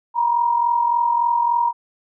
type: tone pair together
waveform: sine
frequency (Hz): 944.3 / 987.8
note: A#5 / B5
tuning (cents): +22 / 0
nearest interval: minor second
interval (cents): 78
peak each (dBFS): -16 / -23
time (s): 0.14-1.73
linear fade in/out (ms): 50
effects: none